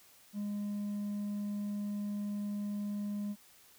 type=tone with hard clipping; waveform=sine; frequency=205.3 Hz; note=G#3; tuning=20 cents flat; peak=-35 dBFS; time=0.33-3.36 s; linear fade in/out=50 ms; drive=2 dB; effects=white hiss -61 dBFS RMS until 3.78 s